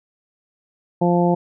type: harmonic tone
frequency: 174.61 Hz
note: F3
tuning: in tune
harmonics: 1 / 2 / 3 / 4 / 5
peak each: -17 / -20 / -22 / -23 / -24 dBFS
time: 1.01-1.35 s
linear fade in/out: 10 ms
effects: none